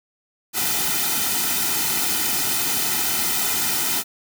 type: noise with comb filter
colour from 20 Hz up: white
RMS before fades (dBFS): -22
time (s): 0.53-4.04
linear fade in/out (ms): 50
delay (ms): 1.8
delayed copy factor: -0.8
effects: none